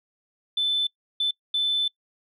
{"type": "tone bursts at uneven times", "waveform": "sine", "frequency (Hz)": 3520, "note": "A7", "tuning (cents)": 0, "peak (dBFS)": -20, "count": 3, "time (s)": [[0.57, 0.87], [1.2, 1.31], [1.54, 1.88]], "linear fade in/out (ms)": 5, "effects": ["noise-tail reverb RT60 0.1 s tail -25 dB re dry", "tanh soft clip ceiling -16 dBFS"]}